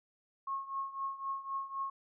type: tone with tremolo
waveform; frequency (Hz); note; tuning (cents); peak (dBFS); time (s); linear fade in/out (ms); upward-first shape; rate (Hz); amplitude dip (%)
sine; 1088; C#6; -33; -32; 0.47-1.9; 5; triangle; 3.9; 85
effects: none